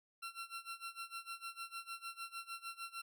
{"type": "tone with tremolo", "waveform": "20% pulse", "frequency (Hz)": 1359, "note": "F6", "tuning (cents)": -48, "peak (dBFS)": -37, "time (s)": [0.22, 3.02], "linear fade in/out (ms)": 10, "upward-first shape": "sine", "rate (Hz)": 6.6, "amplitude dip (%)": 90, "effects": []}